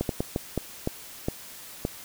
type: slowing click train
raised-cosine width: 2 ms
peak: -12 dBFS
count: 8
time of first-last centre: 0.01-1.851 s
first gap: 82 ms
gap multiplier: 1.38
effects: white hiss -44 dBFS RMS until 2.04 s